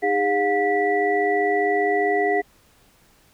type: tone cluster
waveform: sine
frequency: 312.1 / 407.2 / 715 / 1962 Hz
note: D#4 / G#4 / F5 / B6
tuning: +5 / -34 / +41 / -12 cents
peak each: -29 / -21 / -22 / -25 dBFS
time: 0.02-2.42 s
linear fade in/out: 20 ms
effects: pink hiss -57 dBFS RMS until 3.33 s